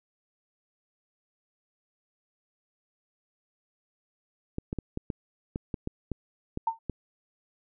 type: clicks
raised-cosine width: 3 ms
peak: -18 dBFS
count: 11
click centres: 4.584 / 4.729 / 4.787 / 4.974 / 5.102 / 5.559 / 5.742 / 5.874 / 6.117 / 6.574 / 6.897 s
type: tone with exponential decay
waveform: sine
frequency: 906 Hz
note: A#5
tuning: 50 cents flat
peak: -20 dBFS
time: 6.67-6.79 s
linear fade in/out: 5 ms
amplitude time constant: 24 ms
effects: none